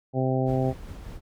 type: harmonic tone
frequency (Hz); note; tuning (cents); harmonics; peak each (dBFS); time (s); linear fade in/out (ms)
130.5; C3; -4; 1 / 2 / 3 / 4 / 5 / 6; -25 / -28 / -30 / -31 / -32 / -33; 0.13-0.74; 50
type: noise with tremolo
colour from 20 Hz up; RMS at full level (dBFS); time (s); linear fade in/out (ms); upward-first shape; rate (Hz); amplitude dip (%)
brown; -38; 0.45-1.21; 50; triangle; 5; 30
effects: none